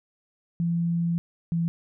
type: tone pair in turn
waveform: sine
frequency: 169.6 / 167.75 Hz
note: E3 / E3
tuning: +50 / +31 cents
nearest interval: unison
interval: 19 cents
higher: first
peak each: -22 dBFS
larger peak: neither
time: 0.6-1.18 / 1.52-1.68 s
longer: first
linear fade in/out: 0 ms
effects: none